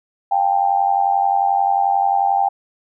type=tone with amplitude modulation; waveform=sine; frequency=792 Hz; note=G5; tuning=18 cents sharp; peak=-10 dBFS; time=0.31-2.49 s; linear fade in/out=10 ms; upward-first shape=sine; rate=91.3 Hz; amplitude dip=80%; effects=none